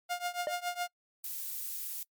sawtooth tone with tremolo, 708 Hz, F5, 23 cents sharp, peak -26 dBFS, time 0.09-0.88 s, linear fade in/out 20 ms, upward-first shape triangle, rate 7.2 Hz, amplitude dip 95%
triangle tone with exponential decay, 609 Hz, D#5, 37 cents flat, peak -24 dBFS, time 0.47-0.58 s, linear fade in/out 1 ms, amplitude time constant 22 ms
violet noise, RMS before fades -38 dBFS, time 1.24-2.03 s, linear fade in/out 2 ms
effects noise-tail reverb RT60 0.1 s tail -26 dB re dry + MP3 96 kbps

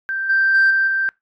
sine tone with level steps, 1568 Hz, G6, in tune, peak -20 / -12 / -9 / -13 / -16 dBFS, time 0.09-1.09 s, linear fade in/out 0 ms, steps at 0.29 / 0.54 / 0.7 / 0.87 s, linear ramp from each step 10 ms, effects noise-tail reverb RT60 0.2 s tail -24 dB re dry + tanh soft clip ceiling -8 dBFS

